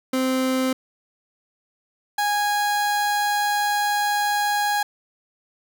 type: tone pair in turn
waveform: 30% pulse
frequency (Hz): 260 / 825.4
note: C4 / G#5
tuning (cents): -11 / -11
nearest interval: octave + minor sixth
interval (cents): 2000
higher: second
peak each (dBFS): -17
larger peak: neither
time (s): 0.13-0.73 / 2.18-4.83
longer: second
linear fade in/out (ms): 5
effects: none